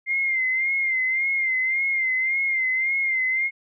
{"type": "tone with vibrato", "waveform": "sine", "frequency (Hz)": 2100, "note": "C7", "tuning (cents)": 6, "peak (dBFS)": -20, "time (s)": [0.06, 3.51], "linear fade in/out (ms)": 50, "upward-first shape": "sine", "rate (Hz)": 1.8, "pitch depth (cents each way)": 54, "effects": []}